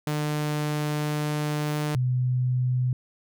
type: tone pair in turn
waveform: sawtooth / sine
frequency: 149.9 / 126.05 Hz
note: D3 / B2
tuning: +36 / +36 cents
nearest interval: minor third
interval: 300 cents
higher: first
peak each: -21 dBFS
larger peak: neither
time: 0.07-1.95 / 1.95-2.93 s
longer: first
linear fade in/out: 2 ms
effects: none